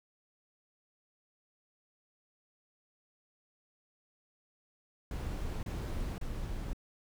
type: noise bursts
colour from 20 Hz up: brown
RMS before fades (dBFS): -37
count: 3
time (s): 5.11-6.732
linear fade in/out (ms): 2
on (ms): 520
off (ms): 31
effects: none